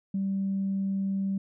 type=tone; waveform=sine; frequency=194.7 Hz; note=G3; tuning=12 cents flat; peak=-25 dBFS; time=0.14-1.38 s; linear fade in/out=5 ms; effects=tanh soft clip ceiling -21 dBFS